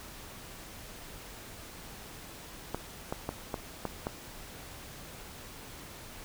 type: clicks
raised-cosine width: 1 ms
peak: -18 dBFS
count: 6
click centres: 2.746 / 3.125 / 3.291 / 3.542 / 3.853 / 4.069 s
effects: pink hiss -47 dBFS RMS until 6.24 s